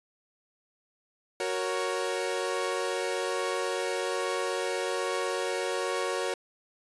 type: chord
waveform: sawtooth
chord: F# major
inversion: none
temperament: equal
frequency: 370 / 466.2 / 554.4 Hz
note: F#4 / A#4 / C#5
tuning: 0 / 0 / 0 cents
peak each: -29 dBFS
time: 1.4-6.34 s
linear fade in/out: 2 ms
effects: resampled to 24000 Hz